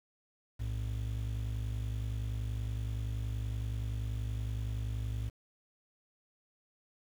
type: ring-modulated tone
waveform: triangle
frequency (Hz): 84.9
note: F2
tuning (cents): -48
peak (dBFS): -28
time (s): 0.59-5.3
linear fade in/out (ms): 20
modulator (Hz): 25.3
effects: 9-bit